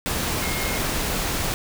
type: tone in noise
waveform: sine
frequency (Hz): 2144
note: C7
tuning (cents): +42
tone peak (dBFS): -32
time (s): 0.42-0.78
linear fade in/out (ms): 0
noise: pink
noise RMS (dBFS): -25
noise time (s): 0.06-1.54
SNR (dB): -10
effects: none